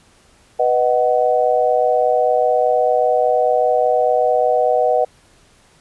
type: chord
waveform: sine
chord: B major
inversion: none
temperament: equal with one note detuned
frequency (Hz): 493.9 / 622.3 / 747.3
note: B4 / D#5 / F#5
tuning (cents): 0 / 0 / +17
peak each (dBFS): -17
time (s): 0.59-5.05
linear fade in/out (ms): 10
effects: pink hiss -52 dBFS RMS until 5.8 s + resampled to 24000 Hz